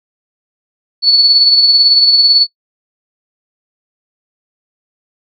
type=tone with tremolo; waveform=sine; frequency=4435 Hz; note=C#8; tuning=in tune; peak=-3 dBFS; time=1.02-2.47 s; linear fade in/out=50 ms; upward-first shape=sine; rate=18 Hz; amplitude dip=40%; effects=noise-tail reverb RT60 0.1 s tail -24 dB re dry